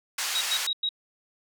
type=band-pass noise; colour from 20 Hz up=white; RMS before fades=-30 dBFS; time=0.18-0.67 s; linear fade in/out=5 ms; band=1000 to 7000 Hz; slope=12 dB/octave
type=tone bursts; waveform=sine; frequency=3815 Hz; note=A#7; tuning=39 cents sharp; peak=-24 dBFS; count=4; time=0.35-0.891 s; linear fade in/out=5 ms; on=61 ms; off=99 ms
effects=none